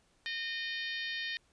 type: harmonic tone with a mistuned harmonic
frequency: 613 Hz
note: D#5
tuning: 26 cents flat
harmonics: 3 / 4 / 5 / 6 / 7 / 8 / 9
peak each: -38 / -43 / -43 / -42 / -47 / -49 / -55 dBFS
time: 0.26-1.37 s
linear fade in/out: 0 ms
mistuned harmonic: 8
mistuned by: -53 cents
effects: pink hiss -70 dBFS RMS until 1.52 s + resampled to 22050 Hz